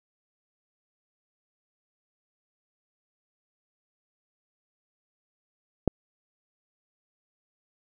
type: click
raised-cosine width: 2 ms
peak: -7 dBFS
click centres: 5.877 s
effects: none